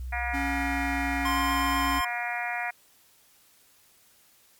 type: tone with pitch glide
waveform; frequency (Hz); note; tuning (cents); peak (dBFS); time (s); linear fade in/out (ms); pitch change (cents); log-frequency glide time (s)
sine; 62.5 to 61.93; B1 to B1; +21 to +5; -32; 0-2.01; 0; -16; 0.73-1.19
type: harmonic tone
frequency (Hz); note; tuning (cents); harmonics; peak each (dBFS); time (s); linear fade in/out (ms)
239.4; A#3; +46; 3 / 4 / 5 / 6 / 7 / 8 / 9 / 10; -33 / -39 / -45 / -38 / -37 / -34 / -37 / -37; 0.12-2.71; 10
type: tone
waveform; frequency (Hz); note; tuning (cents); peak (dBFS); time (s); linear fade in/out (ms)
square; 277.2; C#4; 0; -31; 0.33-2; 20
type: tone with vibrato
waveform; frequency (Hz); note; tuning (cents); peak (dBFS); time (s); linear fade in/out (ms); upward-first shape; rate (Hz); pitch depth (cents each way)
square; 1046.5; C6; 0; -27; 1.25-2.05; 5; sine; 8.2; 9
effects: white hiss -60 dBFS RMS until 4.59 s + MP3 96 kbps